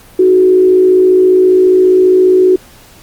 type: tone with frequency modulation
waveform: sine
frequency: 370 Hz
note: F#4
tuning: in tune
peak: -4 dBFS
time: 0.19-2.56 s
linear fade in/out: 5 ms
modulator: 54.8 Hz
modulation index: 0.45
effects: pink hiss -40 dBFS RMS until 3.02 s + Opus 48 kbps